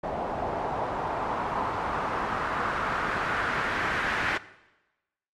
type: noise with low-pass filter sweep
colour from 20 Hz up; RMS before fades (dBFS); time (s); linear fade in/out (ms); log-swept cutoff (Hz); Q
white; -29; 0.03-4.38; 10; 730 to 1800; 2.2
effects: noise-tail reverb RT60 1.0 s tail -17 dB re dry + MP3 64 kbps